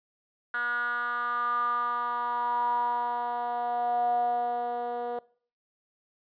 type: tone with band-pass filter sweep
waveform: 10% pulse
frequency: 240.9 Hz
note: B3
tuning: 43 cents flat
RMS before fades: -29 dBFS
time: 0.54-5.19 s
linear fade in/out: 2 ms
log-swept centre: 1500 to 580 Hz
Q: 8.2
effects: noise-tail reverb RT60 0.5 s tail -23 dB re dry + resampled to 11025 Hz